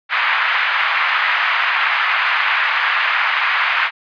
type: band-pass noise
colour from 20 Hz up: white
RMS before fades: -17 dBFS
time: 0.09-3.91 s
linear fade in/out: 50 ms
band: 980 to 2400 Hz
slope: 24 dB/octave
effects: resampled to 11025 Hz